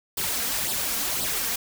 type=noise with flanger; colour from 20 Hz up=white; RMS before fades=-27 dBFS; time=0.17-1.56 s; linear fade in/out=5 ms; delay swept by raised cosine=0.22 to 4.42 ms; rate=1.9 Hz; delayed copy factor=+0.6; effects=none